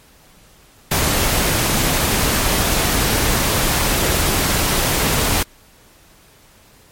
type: noise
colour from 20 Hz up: pink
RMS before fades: -17 dBFS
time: 0.91-5.43 s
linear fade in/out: 5 ms
effects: pink hiss -49 dBFS RMS until 6.91 s + MP3 64 kbps